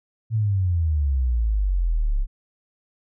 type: exponential sweep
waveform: sine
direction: down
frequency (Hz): 114.7 to 32.7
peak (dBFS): -18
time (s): 0.3-2.27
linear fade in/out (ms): 50
effects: none